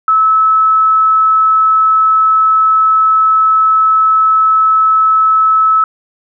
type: tone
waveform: sine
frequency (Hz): 1300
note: E6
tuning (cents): -24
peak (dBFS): -6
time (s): 0.08-5.84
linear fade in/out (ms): 2
effects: none